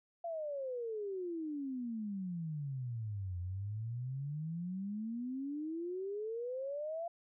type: exponential two-way sweep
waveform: sine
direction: down then up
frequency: 691 to 87.31 to 691 Hz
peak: -37 dBFS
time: 0.24-7.08 s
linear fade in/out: 5 ms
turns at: 3.39 s
effects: none